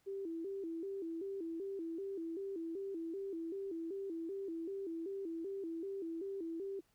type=tone with vibrato; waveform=sine; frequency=359.5 Hz; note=F#4; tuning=50 cents flat; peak=-39 dBFS; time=0.06-6.81 s; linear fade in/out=20 ms; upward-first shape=square; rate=2.6 Hz; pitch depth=150 cents each way; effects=pink hiss -75 dBFS RMS until 6.94 s